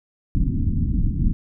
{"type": "low-pass noise", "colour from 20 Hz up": "pink", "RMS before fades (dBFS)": -20, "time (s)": [0.35, 1.33], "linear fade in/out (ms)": 0, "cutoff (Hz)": 270, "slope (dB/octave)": 48, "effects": []}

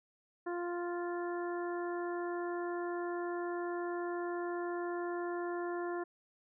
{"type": "harmonic tone", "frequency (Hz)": 349.2, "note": "F4", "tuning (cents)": 0, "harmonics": [1, 2, 3, 4, 5], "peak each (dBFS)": [-36, -43, -45, -48, -49], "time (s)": [0.46, 6.04], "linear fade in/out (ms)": 10, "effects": []}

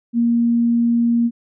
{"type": "tone", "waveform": "sine", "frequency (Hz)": 234.9, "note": "A#3", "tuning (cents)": 13, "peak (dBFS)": -13, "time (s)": [0.13, 1.31], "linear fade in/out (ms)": 50, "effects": []}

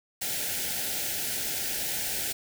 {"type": "band-stop noise", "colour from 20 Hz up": "white", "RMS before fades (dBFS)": -31, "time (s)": [0.21, 2.33], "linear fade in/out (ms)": 10, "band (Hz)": [880, 1400], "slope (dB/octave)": 96, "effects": []}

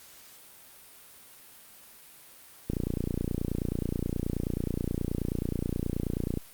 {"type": "click train", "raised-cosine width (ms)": 3, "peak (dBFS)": -16, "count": 109, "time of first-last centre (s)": [2.7, 6.373], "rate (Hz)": 29.4, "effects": ["white hiss -52 dBFS RMS until 6.53 s", "Opus 48 kbps"]}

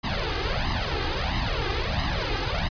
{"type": "noise with flanger", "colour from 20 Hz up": "pink", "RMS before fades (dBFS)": -26, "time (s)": [0.03, 2.69], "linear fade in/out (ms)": 20, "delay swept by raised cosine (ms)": [1, 2.5], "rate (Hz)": 1.5, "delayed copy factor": 0.9, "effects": ["resampled to 11025 Hz"]}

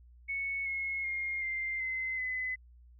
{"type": "tone with pitch steps", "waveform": "sine", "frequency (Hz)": [2210, 2171, 2132, 2094, 2057, 2021], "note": ["C#7", "C#7", "C7", "C7", "C7", "B6"], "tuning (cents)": [-6, -37, 32, 1, -30, 39], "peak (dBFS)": -32, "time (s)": [0.28, 2.56], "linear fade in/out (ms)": 20, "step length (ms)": 380, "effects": ["added 60 Hz sine -54 dBFS peak until 2.99 s"]}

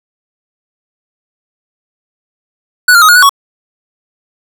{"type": "tone with pitch steps", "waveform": "square", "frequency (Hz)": [1477, 1394, 1261, 1438, 1480, 1117], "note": ["F#6", "F6", "D#6", "F#6", "F#6", "C#6"], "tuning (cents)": [-3, -4, 23, -50, 0, 13], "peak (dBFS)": -3, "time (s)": [2.88, 3.294], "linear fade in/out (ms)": 5, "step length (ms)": 69, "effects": []}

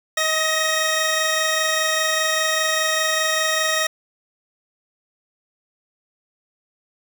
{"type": "tone pair together", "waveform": "15% pulse", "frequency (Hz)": [632, 1871], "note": ["D#5", "A#6"], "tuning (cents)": [27, 6], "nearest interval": "octave + perfect fifth", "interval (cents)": 1879, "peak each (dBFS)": -15, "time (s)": [0.17, 3.87], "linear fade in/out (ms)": 5, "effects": []}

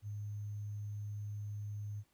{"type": "tone with sample-and-hold", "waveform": "sine", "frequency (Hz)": 103.83, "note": "G#2", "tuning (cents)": 0, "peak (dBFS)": -39, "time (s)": [0.02, 2.04], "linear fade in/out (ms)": 50, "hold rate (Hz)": 6300, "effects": ["pink hiss -75 dBFS RMS until 2.13 s"]}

